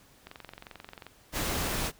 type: click train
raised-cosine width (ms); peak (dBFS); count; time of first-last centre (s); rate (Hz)
0.3; -27; 19; 0.27-1.066; 22.6
type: noise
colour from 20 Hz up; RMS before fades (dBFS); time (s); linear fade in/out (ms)
pink; -31; 1.32-1.92; 50
effects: pink hiss -59 dBFS RMS until 1.99 s